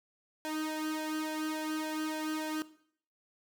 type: tone with flanger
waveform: sawtooth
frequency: 310.9 Hz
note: D#4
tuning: 1 cent flat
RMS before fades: -36 dBFS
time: 0.45-2.62 s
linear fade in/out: 0 ms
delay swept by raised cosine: 2 to 2.56 ms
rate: 3.5 Hz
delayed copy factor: +0.8
effects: noise-tail reverb RT60 0.6 s tail -17 dB re dry